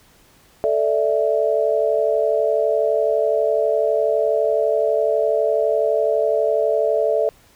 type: chord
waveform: sine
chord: A suspended fourth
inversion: none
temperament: equal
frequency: 440 / 587.3 / 659.3 Hz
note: A4 / D5 / E5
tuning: 0 / 0 / 0 cents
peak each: -20 dBFS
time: 0.64-7.29 s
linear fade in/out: 0 ms
effects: pink hiss -53 dBFS RMS until 7.55 s